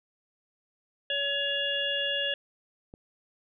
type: harmonic tone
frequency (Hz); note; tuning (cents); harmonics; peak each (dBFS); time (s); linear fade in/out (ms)
563; C#5; +27; 1 / 3 / 5 / 6; -34 / -33 / -30 / -33; 1.1-2.34; 2
type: click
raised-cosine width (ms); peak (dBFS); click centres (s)
2; -32; 2.939
effects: none